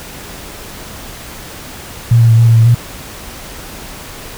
sine tone with pitch steps, 117.4 / 115.6 / 113.4 / 116.2 / 114.5 / 113 / 118.9 Hz, A#2 / A#2 / A#2 / A#2 / A#2 / A2 / A#2, +13 / -14 / -47 / -5 / -31 / +47 / +35 cents, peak -4 dBFS, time 2.11-2.747 s, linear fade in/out 5 ms, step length 91 ms, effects pink hiss -30 dBFS RMS until 4.37 s

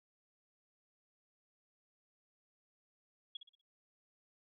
sine tone with echo, 3330 Hz, G#7, 4 cents sharp, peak -40 dBFS, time 3.35-3.37 s, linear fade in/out 5 ms, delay 61 ms, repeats 4, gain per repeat -9 dB, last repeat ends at 3.614 s, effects none

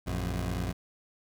20% pulse tone pair together, 57.19 / 90.3 Hz, A#1 / F#2, -32 / -42 cents, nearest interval minor sixth, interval 790 cents, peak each -28 dBFS, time 0.06-0.73 s, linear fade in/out 20 ms, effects none

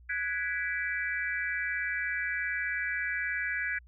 sine chord, G# half-diminished seventh, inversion third, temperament equal with one note detuned, 1480 / 1661.2 / 1975.5 / 2318 Hz, F#6 / G#6 / B6 / D7, 0 / 0 / 0 / -23 cents, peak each -37 / -33 / -35 / -37 dBFS, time 0.09-3.79 s, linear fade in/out 10 ms, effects added 60 Hz sine -52 dBFS peak until 3.87 s

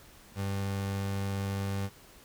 30% pulse tone, 98.4 Hz, G2, 7 cents sharp, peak -28 dBFS, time 0.35-1.9 s, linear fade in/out 50 ms, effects pink hiss -55 dBFS RMS until 2.24 s

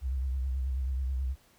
sine tone with vibrato, 65.41 Hz, C2, in tune, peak -28 dBFS, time 0.01-1.36 s, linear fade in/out 50 ms, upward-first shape triangle, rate 9.3 Hz, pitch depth 88 cents each way, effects pink hiss -63 dBFS RMS until 1.58 s

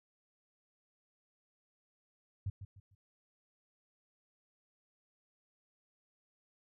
sine tone with echo, 98 Hz, G2, in tune, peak -33 dBFS, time 2.46-2.5 s, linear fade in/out 5 ms, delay 150 ms, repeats 3, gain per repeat -10 dB, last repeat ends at 2.95 s, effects none

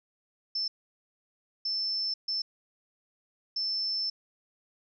sine tone bursts at uneven times, 5300 Hz, E8, 9 cents sharp, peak -28 dBFS, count 4, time 0.55-0.68 / 1.65-2.14 / 2.28-2.42 / 3.56-4.1 s, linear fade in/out 5 ms, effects none

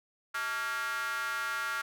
square tone with high-pass filter, 126.5 Hz, B2, 42 cents sharp, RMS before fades -34 dBFS, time 0.34-1.82 s, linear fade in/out 10 ms, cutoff 1400 Hz, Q 5, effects none

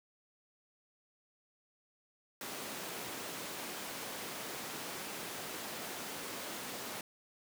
pink high-pass noise, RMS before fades -43 dBFS, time 2.41-7.01 s, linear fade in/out 2 ms, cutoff 240 Hz, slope 12 dB/octave, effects none

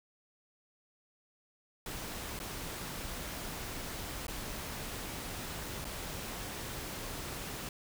pink noise with dropouts, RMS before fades -41 dBFS, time 1.86-7.69 s, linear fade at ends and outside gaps 2 ms, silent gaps 2.391-2.4 / 4.268-4.281 / 5.845-5.851 s, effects none

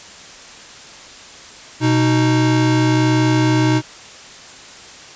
square tone pair together, 124.18 / 311.1 Hz, B2 / D#4, +10 / 0 cents, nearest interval octave + major third, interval 1590 cents, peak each -16 dBFS, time 1.8-3.82 s, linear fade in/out 50 ms, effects white hiss -38 dBFS RMS until 5.15 s + resampled to 16000 Hz

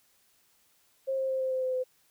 sine tone with pitch steps, 534 / 530 / 526 / 522.1 / 518.2 / 514.3 / 510.5 Hz, C5 / C5 / C5 / C5 / C5 / C5 / C5, +35 / +22 / +9 / -4 / -17 / -30 / -43 cents, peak -27 dBFS, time 1.07-1.84 s, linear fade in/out 20 ms, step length 110 ms, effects white hiss -67 dBFS RMS until 2.1 s

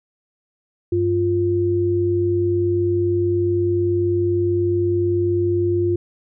sine tone pair together, 97.99 / 349.2 Hz, G2 / F4, 0 / 0 cents, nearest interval octave + minor seventh, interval 2200 cents, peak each -22 / -17 dBFS, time 0.92-5.96 s, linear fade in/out 5 ms, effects none

